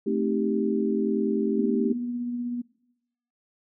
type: chord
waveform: sine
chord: A half-diminished seventh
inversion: none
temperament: equal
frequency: 220 / 261.6 / 311.1 / 392 Hz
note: A3 / C4 / Eb4 / G4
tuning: 0 / 0 / 0 / 0 cents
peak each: -27 / -30 / -30 / -27 dBFS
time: 0.06-1.93 s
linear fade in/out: 10 ms
type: tone with tremolo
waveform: sine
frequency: 242.2 Hz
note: B3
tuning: 34 cents flat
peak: -26 dBFS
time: 1.58-2.62 s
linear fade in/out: 10 ms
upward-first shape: triangle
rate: 16 Hz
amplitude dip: 30%
effects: noise-tail reverb RT60 0.9 s tail -22 dB re dry